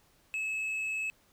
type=tone with tanh clipping; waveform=sine; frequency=2591 Hz; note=E7; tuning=30 cents flat; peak=-32 dBFS; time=0.34-1.1 s; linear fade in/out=0 ms; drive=4 dB; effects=pink hiss -66 dBFS RMS until 1.32 s